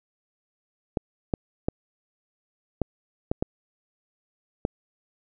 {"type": "clicks", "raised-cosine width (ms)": 2, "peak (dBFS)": -10, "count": 7, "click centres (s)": [0.972, 1.338, 1.685, 2.817, 3.315, 3.425, 4.651], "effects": []}